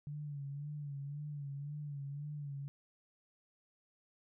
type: tone with vibrato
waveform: sine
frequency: 144.1 Hz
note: D3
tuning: 33 cents flat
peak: -40 dBFS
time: 0.07-2.68 s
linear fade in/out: 0 ms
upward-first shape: sine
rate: 1.9 Hz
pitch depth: 59 cents each way
effects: none